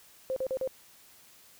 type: tone bursts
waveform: sine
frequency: 523.3 Hz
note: C5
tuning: in tune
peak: -28 dBFS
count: 4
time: 0.3-0.675 s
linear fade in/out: 0 ms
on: 63 ms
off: 41 ms
effects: white hiss -57 dBFS RMS until 1.59 s